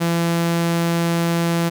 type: tone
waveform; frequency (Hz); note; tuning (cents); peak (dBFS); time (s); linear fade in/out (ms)
sawtooth; 168.9; E3; +42; -13; 0-1.7; 20
effects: none